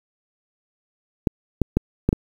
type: clicks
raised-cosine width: 3 ms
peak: -4 dBFS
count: 5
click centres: 1.272 / 1.617 / 1.77 / 2.09 / 2.129 s
effects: 7-bit